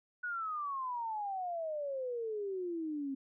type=exponential sweep; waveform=sine; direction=down; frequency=1480 to 266 Hz; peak=-35 dBFS; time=0.23-3.15 s; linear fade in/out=10 ms; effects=none